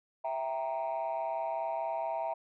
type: chord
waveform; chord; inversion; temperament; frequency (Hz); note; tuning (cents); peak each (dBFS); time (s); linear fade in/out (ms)
sine; E diminished; none; equal; 659.3 / 784 / 932.3; E5 / G5 / Bb5; 0 / 0 / 0; -33 / -36 / -35; 0.24-2.34; 10
effects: tanh soft clip ceiling -27 dBFS